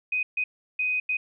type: tone bursts at uneven times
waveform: sine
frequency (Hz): 2502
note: D#7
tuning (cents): +9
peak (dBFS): -23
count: 4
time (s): 0.12-0.23 / 0.37-0.44 / 0.79-1 / 1.09-1.17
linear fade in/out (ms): 5
effects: none